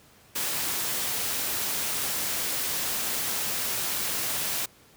white noise, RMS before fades -29 dBFS, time 0.35-4.66 s, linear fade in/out 10 ms, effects pink hiss -56 dBFS RMS until 4.96 s + high-pass 60 Hz 12 dB/octave

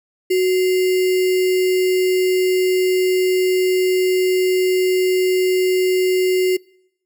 sine tone with sample-and-hold, 370 Hz, F#4, in tune, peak -13 dBFS, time 0.3-6.57 s, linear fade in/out 10 ms, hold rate 2450 Hz, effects noise-tail reverb RT60 0.8 s tail -26 dB re dry

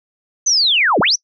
sine linear two-way sweep, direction down then up, 6272 to 140 to 6272 Hz, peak -11 dBFS, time 0.46-1.16 s, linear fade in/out 10 ms, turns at 1 s, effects noise-tail reverb RT60 0.1 s tail -26 dB re dry

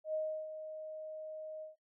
sine tone with ADSR envelope, 624 Hz, D#5, 5 cents sharp, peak -32 dBFS, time 0.04-1.76 s, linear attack 100 ms, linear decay 330 ms, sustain -10 dB, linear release 140 ms, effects noise-tail reverb RT60 0.2 s tail -26 dB re dry

